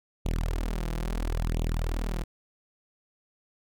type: tone with flanger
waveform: sawtooth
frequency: 40.52 Hz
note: E1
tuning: 29 cents flat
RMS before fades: -29 dBFS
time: 0.25-2.24 s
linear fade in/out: 10 ms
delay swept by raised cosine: 0.29 to 5.99 ms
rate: 0.74 Hz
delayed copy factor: +1
effects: none